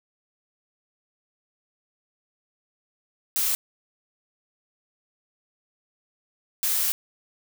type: noise bursts at uneven times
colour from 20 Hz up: blue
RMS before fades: -24 dBFS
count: 2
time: 3.36-3.55 / 6.63-6.92 s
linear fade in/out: 0 ms
effects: none